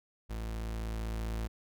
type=tone with level ramp; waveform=40% pulse; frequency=55.4 Hz; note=A1; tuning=13 cents sharp; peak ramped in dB=-35 to -32 dBFS; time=0.29-1.48 s; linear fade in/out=20 ms; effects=none